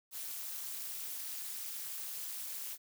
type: noise with amplitude modulation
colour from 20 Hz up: blue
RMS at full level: -38 dBFS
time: 0.11-2.78 s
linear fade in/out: 50 ms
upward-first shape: sine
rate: 249 Hz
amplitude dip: 95%
effects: none